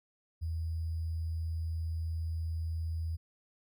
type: tone with sample-and-hold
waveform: sine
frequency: 81.5 Hz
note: E2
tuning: 19 cents flat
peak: -32 dBFS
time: 0.41-3.17 s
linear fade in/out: 20 ms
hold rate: 4900 Hz
effects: none